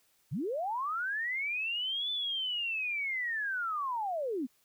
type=linear two-way sweep; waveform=sine; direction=up then down; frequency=105.2 to 3520 to 228.6 Hz; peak=-31 dBFS; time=0.31-4.47 s; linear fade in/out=20 ms; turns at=2.11 s; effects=white hiss -70 dBFS RMS until 4.64 s